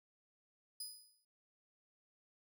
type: tone with exponential decay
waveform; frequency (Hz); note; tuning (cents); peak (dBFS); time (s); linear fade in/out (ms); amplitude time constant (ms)
20% pulse; 4978; D#8; 0; -35; 0.8-1.25; 5; 96
effects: none